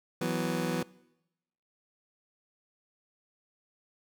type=chord; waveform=25% pulse; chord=E suspended second; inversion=none; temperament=just; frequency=164.81 / 185.42 / 247.2 Hz; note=E3 / F#3 / B3; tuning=0 / +4 / +2 cents; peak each=-30 dBFS; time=0.21-0.83 s; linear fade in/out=5 ms; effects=noise-tail reverb RT60 0.9 s tail -22 dB re dry